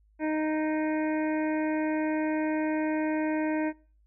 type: harmonic tone with a mistuned harmonic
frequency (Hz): 310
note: D#4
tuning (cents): -6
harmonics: 1 / 2 / 3 / 5 / 6 / 7 / 8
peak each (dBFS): -27 / -33 / -37 / -41 / -43 / -44 / -45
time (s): 0.19-3.73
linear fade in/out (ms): 50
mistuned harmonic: 8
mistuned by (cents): -17
effects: noise-tail reverb RT60 0.4 s tail -23 dB re dry + added 52 Hz sine -60 dBFS peak until 4.06 s